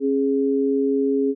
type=tone pair together; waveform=sine; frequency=271.9 / 415.3 Hz; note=C#4 / G#4; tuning=-33 / 0 cents; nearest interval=perfect fifth; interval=733 cents; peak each=-20 dBFS; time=0-1.35 s; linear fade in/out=50 ms; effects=none